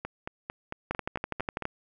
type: two click trains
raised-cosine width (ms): 0.5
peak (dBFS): -19 / -15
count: 8 / 10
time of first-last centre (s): 0.05-1.623 / 0.91-1.654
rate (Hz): 4.45 / 12.1
effects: none